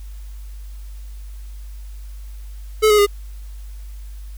square tone with pitch steps, 432.2 / 419.9 / 407.9 Hz, A4 / G#4 / G#4, -31 / +19 / -31 cents, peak -11 dBFS, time 2.82-3.066 s, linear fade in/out 20 ms, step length 82 ms, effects added 50 Hz sine -31 dBFS peak until 4.37 s + white hiss -52 dBFS RMS until 4.37 s

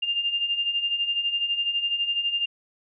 sine beating tone pair, 2794 / 2806 Hz, F7 / F7, 0 / +8 cents, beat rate 12 Hz, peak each -30 / -24 dBFS, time 0.02-2.46 s, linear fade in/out 10 ms, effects none

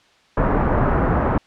pink low-pass noise, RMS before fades -18 dBFS, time 0.37-1.38 s, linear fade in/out 5 ms, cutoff 1400 Hz, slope 24 dB/octave, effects white hiss -55 dBFS RMS until 1.46 s + low-pass 4000 Hz 12 dB/octave

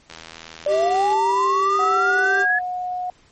click train, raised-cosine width 0.2 ms, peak -19 dBFS, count 85, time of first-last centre 0.1-1.129 s, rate 81.6 Hz
sine linear sweep, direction up, 579 to 1712 Hz, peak -16 dBFS, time 0.66-2.59 s, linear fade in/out 5 ms
square tone, 392 Hz, G4, in tune, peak -24 dBFS, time 0.67-2.46 s, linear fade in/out 50 ms
sine tone with pitch glide, 740 to 726 Hz, F#5 to F#5, 0 to -33 cents, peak -23 dBFS, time 1.79-3.1 s, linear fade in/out 2 ms, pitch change -33 cents, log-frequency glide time 2.34-2.57 s
effects pink hiss -55 dBFS RMS until 3.31 s + MP3 32 kbps

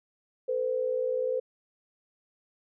sine tone pair together, 449.2 / 509.5 Hz, A4 / C5, +36 / -46 cents, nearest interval major second, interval 218 cents, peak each -32 / -27 dBFS, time 0.48-1.4 s, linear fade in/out 10 ms, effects none

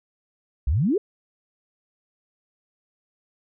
sine exponential sweep, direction up, 56.7 to 449 Hz, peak -18 dBFS, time 0.67-0.98 s, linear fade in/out 5 ms, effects none

